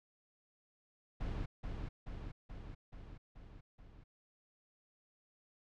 brown noise with echo, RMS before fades -39 dBFS, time 1.2-1.46 s, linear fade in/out 10 ms, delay 430 ms, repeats 6, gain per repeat -3 dB, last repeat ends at 4.04 s, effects low-pass 4000 Hz 12 dB/octave

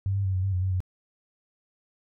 sine tone with pitch steps, 97.5 / 99.1 / 95.1 / 92.6 / 97.3 / 90.7 / 94.5 / 91.9 Hz, G2 / G2 / F#2 / F#2 / G2 / F#2 / F#2 / F#2, -9 / +19 / +48 / +2 / -12 / -34 / +37 / -11 cents, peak -23 dBFS, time 0.06-0.804 s, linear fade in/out 0 ms, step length 93 ms, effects none

